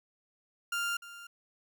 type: tone with echo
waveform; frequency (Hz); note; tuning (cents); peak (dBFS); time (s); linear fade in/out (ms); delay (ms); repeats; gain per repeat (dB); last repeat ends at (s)
30% pulse; 1396.9; F6; 0; -28; 0.72-0.97; 5; 300; 1; -15; 1.27
effects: none